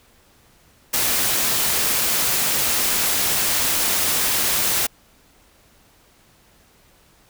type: noise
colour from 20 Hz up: white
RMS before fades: -20 dBFS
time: 0.93-4.87 s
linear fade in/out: 10 ms
effects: pink hiss -55 dBFS RMS until 7.29 s